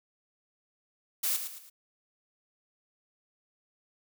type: noise with echo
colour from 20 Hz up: blue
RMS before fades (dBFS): -29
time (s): 1.23-1.37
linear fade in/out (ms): 10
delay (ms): 110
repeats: 3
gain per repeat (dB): -8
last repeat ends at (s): 1.7
effects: none